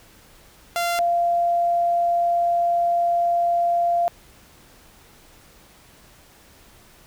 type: tone pair in turn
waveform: sawtooth / sine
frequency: 691 / 691 Hz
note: F5 / F5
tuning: -19 / -19 cents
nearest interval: unison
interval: 0 cents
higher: neither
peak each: -17 dBFS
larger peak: neither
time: 0.76-0.99 / 0.99-4.08 s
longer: second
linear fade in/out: 0 ms
effects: pink hiss -51 dBFS RMS until 7.06 s